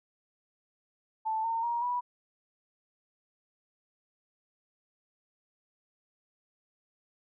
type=tone with pitch steps; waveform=sine; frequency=880 / 911.6 / 944.3 / 978.1 Hz; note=A5 / A#5 / A#5 / B5; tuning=0 / -39 / +22 / -17 cents; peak=-28 dBFS; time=1.25-2.01 s; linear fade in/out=20 ms; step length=190 ms; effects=none